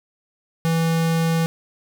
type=tone; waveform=square; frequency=164.4 Hz; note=E3; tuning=4 cents flat; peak=-18 dBFS; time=0.65-1.46 s; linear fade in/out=0 ms; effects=none